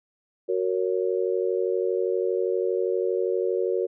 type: chord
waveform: sine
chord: F# major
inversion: none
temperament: just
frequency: 370 / 462.5 / 555 Hz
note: F#4 / A#4 / C#5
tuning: 0 / -14 / +2 cents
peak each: -25 / -26 / -30 dBFS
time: 0.48-3.87 s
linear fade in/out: 20 ms
effects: none